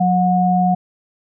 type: tone pair together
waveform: sine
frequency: 181.75 / 727 Hz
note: F#3 / F#5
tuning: -31 / -31 cents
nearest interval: 2 octaves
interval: 2400 cents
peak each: -15 dBFS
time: 0-0.75 s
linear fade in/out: 10 ms
effects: none